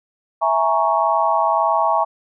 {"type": "chord", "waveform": "sine", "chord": "A# half-diminished seventh", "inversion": "second", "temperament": "equal", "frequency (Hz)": [659.3, 830.6, 932.3, 1108.7], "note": ["E5", "G#5", "A#5", "C#6"], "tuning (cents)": [0, 0, 0, 0], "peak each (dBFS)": -20, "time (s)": [0.41, 2.05], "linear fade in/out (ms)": 20, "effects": []}